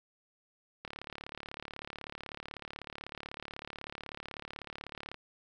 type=click train; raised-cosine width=0.3 ms; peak=-25 dBFS; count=156; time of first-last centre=0.85-5.144 s; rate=36.1 Hz; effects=none